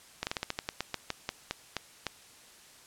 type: slowing click train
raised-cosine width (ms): 0.2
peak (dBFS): -14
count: 15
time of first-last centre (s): 0.23-2.067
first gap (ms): 39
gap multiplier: 1.17
effects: white hiss -55 dBFS RMS until 2.86 s + low-pass 10000 Hz 12 dB/octave